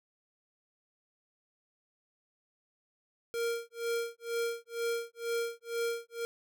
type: tone with tremolo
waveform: square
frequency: 466.2 Hz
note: A#4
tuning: in tune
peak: -30 dBFS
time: 3.34-6.25 s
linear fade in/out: 0 ms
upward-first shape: sine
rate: 2.1 Hz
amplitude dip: 100%
effects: none